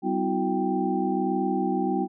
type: tone cluster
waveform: sine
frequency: 193.6 / 254.5 / 321.5 / 363.1 / 785 Hz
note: G3 / C4 / E4 / F#4 / G5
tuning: -21 / -48 / -43 / -33 / +2 cents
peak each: -29 dBFS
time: 0.02-2.08 s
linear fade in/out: 50 ms
effects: none